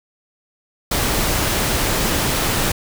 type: noise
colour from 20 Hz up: pink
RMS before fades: -19 dBFS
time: 0.91-2.72 s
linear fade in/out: 5 ms
effects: none